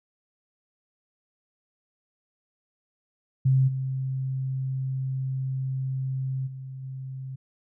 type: tone with level steps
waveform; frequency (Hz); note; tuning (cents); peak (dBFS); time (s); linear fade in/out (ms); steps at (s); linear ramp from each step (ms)
sine; 132.2; C3; +18; -17 / -26 / -35 / -33; 3.45-7.36; 10; 3.67 / 6.46 / 6.82; 20
effects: none